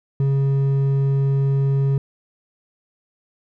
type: tone with hard clipping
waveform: sine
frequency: 137.4 Hz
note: C#3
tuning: 15 cents flat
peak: -17 dBFS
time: 0.2-1.98 s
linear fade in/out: 2 ms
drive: 5 dB
effects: none